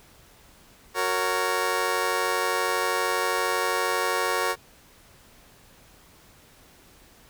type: chord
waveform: 15% pulse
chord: F# major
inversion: none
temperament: just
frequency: 370 / 462.5 / 555 Hz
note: F#4 / A#4 / C#5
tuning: 0 / -14 / +2 cents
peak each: -23 / -21 / -23 dBFS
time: 0.94-4.56 s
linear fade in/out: 50 ms
effects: pink hiss -54 dBFS RMS until 7.29 s